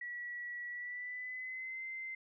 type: tone with pitch glide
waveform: sine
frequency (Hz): 1936 to 2075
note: B6 to C7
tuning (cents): -35 to -15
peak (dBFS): -40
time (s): 0.01-2.15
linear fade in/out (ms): 5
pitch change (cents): +120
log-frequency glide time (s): 0.68-1.84
effects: none